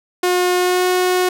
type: tone with pitch glide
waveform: sawtooth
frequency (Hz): 360 to 364.6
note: F#4 to F#4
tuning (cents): -47 to -25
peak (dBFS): -10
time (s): 0.23-1.29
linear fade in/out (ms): 5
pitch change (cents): +22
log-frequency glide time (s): 0.56-0.87
effects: none